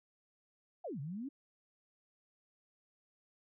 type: exponential two-way sweep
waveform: sine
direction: down then up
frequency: 784 to 130.81 to 292.8 Hz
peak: -39 dBFS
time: 0.84-1.29 s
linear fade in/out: 10 ms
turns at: 1 s
effects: none